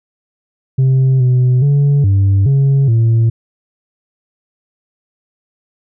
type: tone with pitch steps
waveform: sine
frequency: 131.8 / 126.1 / 142.4 / 98 / 137.5 / 114.2 Hz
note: C3 / B2 / C#3 / G2 / C#3 / A#2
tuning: +13 / +36 / +47 / 0 / -14 / -35 cents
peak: -5 dBFS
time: 0.78-3.3 s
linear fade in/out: 10 ms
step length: 420 ms
effects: tanh soft clip ceiling -7 dBFS